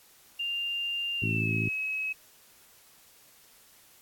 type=tone with pitch glide; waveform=sine; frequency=2794 to 2562 Hz; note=F7 to E7; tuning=0 to -50 cents; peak=-29 dBFS; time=0.39-2.13 s; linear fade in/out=10 ms; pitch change=-150 cents; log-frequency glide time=1.18-1.52 s
type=harmonic tone; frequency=55 Hz; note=A1; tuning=in tune; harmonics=2 / 3 / 4 / 5 / 6 / 7; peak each=-30 / -34 / -36 / -38 / -40 / -41 dBFS; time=1.22-1.69 s; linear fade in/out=5 ms
effects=white hiss -58 dBFS RMS until 4.01 s + AAC 64 kbps